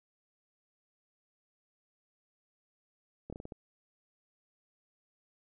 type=slowing click train; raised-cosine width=2 ms; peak=-29 dBFS; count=6; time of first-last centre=3.3-3.522 s; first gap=26 ms; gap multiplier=1.27; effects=none